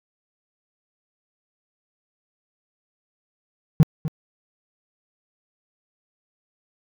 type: tone with echo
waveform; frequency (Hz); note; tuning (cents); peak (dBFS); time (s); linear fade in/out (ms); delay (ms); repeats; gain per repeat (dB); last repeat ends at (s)
triangle; 155.56; D#3; 0; -6; 3.8-3.83; 0; 250; 1; -14; 4.08
effects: tanh soft clip ceiling -3 dBFS